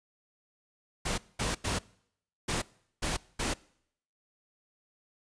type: noise bursts at uneven times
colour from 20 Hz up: pink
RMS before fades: -31 dBFS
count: 6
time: 1.05-1.18 / 1.39-1.55 / 1.64-1.79 / 2.48-2.62 / 3.02-3.17 / 3.39-3.54 s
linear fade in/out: 10 ms
effects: noise-tail reverb RT60 0.7 s tail -23 dB re dry + resampled to 22050 Hz